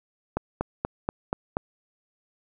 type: click train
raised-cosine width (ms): 1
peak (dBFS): -11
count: 6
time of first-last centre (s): 0.37-1.569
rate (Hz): 4.17
effects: none